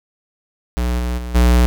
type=tone with level steps; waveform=square; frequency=60.6 Hz; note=B1; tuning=32 cents flat; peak=-17 / -19 / -25 / -10 dBFS; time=0.77-1.66 s; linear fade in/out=0 ms; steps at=0.98 / 1.17 / 1.34 s; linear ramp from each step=20 ms; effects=none